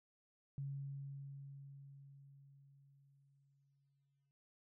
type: tone with exponential decay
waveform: sine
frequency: 138.9 Hz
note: C#3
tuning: 4 cents sharp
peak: -40 dBFS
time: 0.58-4.31 s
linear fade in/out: 0 ms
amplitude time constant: 810 ms
effects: none